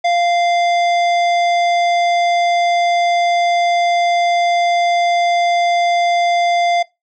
sine tone with hard clipping, 695 Hz, F5, 9 cents flat, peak -14 dBFS, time 0.04-6.83 s, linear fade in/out 10 ms, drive 15 dB, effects noise-tail reverb RT60 0.2 s tail -21 dB re dry + low-pass 6000 Hz 12 dB/octave

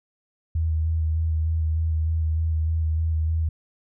sine tone with vibrato, 79.9 Hz, D#2, 47 cents sharp, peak -20 dBFS, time 0.55-3.49 s, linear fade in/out 5 ms, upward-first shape square, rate 3.3 Hz, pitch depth 19 cents each way, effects none

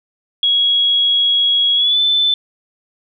sine tone with pitch glide, 3322 to 3520 Hz, G#7 to A7, 0 to 0 cents, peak -11 dBFS, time 0.43-2.34 s, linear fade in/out 2 ms, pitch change +100 cents, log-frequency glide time 1.75-2 s, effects none

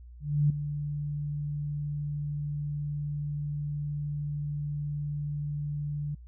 sine tone with ADSR envelope, 146.83 Hz, D3, in tune, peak -19 dBFS, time 0.2-6.15 s, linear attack 300 ms, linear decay 3 ms, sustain -11 dB, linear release 8 ms, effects added 60 Hz sine -45 dBFS peak until 6.27 s

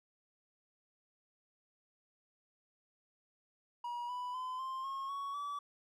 triangle tone with pitch steps, 960 / 989.3 / 1019.4 / 1050.5 / 1082.6 / 1115.6 / 1149.6 Hz, B5 / B5 / C6 / C6 / C#6 / C#6 / D6, -49 / +3 / -45 / +7 / -41 / +11 / -37 cents, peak -36 dBFS, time 3.84-5.59 s, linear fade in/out 5 ms, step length 250 ms, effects none

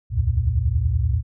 sine tone cluster, 65.5 / 76.2 / 86.5 / 115.4 Hz, C2 / D#2 / F2 / A#2, +2 / -36 / -16 / -17 cents, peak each -23 dBFS, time 0.1-1.23 s, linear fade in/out 50 ms, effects none

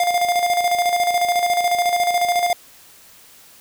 square tone with tremolo, 704 Hz, F5, 14 cents sharp, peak -15 dBFS, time 0-2.53 s, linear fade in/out 2 ms, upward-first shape square, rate 14 Hz, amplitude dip 50%, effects white hiss -47 dBFS RMS until 3.6 s

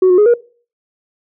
sine tone with pitch steps, 371.8 / 362.2 / 418.3 / 475.8 Hz, F#4 / F#4 / G#4 / A#4, +8 / -37 / +12 / +35 cents, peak -4 dBFS, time 0.02-0.34 s, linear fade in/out 5 ms, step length 80 ms, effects noise-tail reverb RT60 0.4 s tail -22 dB re dry + tanh soft clip ceiling -4 dBFS

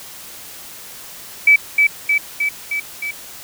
sine tone with echo, 2300 Hz, D7, 37 cents flat, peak -6 dBFS, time 1.47-1.56 s, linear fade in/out 5 ms, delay 310 ms, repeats 5, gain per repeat -3 dB, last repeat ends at 3.11 s, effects white hiss -36 dBFS RMS until 3.43 s

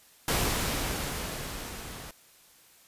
pink noise with level ramp, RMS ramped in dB -26 to -43 dBFS, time 0.28-2.11 s, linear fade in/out 2 ms, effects white hiss -58 dBFS RMS until 2.87 s + resampled to 32000 Hz

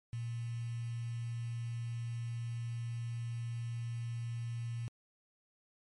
sine tone with quantisation, 117.3 Hz, A#2, 11 cents sharp, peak -36 dBFS, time 0.13-4.88 s, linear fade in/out 0 ms, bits 9, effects MP3 48 kbps

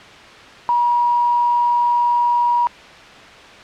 sine tone with quantisation, 960 Hz, B5, 49 cents flat, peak -13 dBFS, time 0.69-2.67 s, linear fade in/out 0 ms, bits 6, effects white hiss -39 dBFS RMS until 3.63 s + low-pass 3000 Hz 12 dB/octave

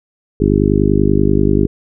harmonic tone, 50.3 Hz, G1, 45 cents sharp, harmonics 1 / 2 / 3 / 4 / 5 / 6 / 7 / 8, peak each -18 / -18 / -18 / -18 / -18 / -18 / -18 / -18 dBFS, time 0.4-1.67 s, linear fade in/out 5 ms, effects none

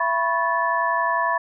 sine tone cluster, 672 / 986 / 1097 / 1739 Hz, E5 / B5 / C#6 / A6, +33 / -3 / -18 / -21 cents, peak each -26 / -22 / -26 / -25 dBFS, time 0-1.38 s, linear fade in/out 5 ms, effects none

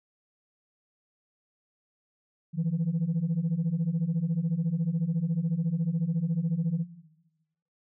sine beating tone pair, 157.3 / 171.3 Hz, D#3 / F3, +19 / -33 cents, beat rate 14 Hz, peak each -27 dBFS, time 2.53-6.85 s, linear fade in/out 50 ms, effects noise-tail reverb RT60 1.0 s tail -17 dB re dry + tanh soft clip ceiling -21 dBFS

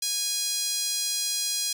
5% pulse tone with high-pass filter, 825 Hz, G#5, 12 cents flat, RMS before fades -28 dBFS, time 0.02-1.73 s, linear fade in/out 5 ms, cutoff 4100 Hz, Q 1.4, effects none

